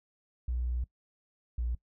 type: tone pair in turn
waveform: triangle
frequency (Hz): 61 / 59.4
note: B1 / A#1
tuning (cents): -21 / +33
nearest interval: unison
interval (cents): 46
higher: first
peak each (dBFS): -25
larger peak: neither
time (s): 0.48-0.84 / 1.58-1.75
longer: first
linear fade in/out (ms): 5
effects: noise-tail reverb RT60 0.1 s tail -23 dB re dry + tanh soft clip ceiling -27 dBFS